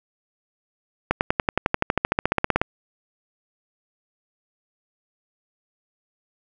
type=accelerating click train; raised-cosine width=0.5 ms; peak=-3 dBFS; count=21; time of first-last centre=1.11-2.615 s; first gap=99 ms; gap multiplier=0.97; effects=none